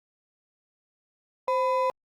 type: ring-modulated tone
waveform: triangle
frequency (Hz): 760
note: F#5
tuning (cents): +46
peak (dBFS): -17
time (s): 1.48-1.9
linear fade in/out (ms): 0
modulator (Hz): 238
effects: Opus 48 kbps